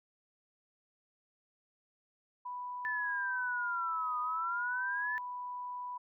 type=tone; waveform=sine; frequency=987.8 Hz; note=B5; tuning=in tune; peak=-38 dBFS; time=2.45-5.98 s; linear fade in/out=10 ms
type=exponential two-way sweep; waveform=sine; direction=down then up; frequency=1760 to 1228 to 1760 Hz; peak=-33 dBFS; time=2.85-5.18 s; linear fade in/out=0 ms; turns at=4.2 s
effects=none